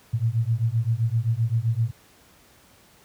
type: beating tone pair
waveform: sine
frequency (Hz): 110.8 / 118.5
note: A2 / A#2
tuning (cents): +13 / +29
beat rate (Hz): 7.7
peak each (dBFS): -23 / -23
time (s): 0.13-1.91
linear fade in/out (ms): 10
effects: pink hiss -55 dBFS RMS until 3.04 s + high-pass 60 Hz 12 dB/octave